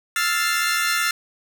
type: chord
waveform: sawtooth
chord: F major seventh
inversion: third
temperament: equal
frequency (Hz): 1318.5 / 1396.9 / 1760 / 2093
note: E6 / F6 / A6 / C7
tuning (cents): 0 / 0 / 0 / 0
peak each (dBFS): -23 / -20 / -21 / -23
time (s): 0.16-1.11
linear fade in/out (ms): 2
effects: none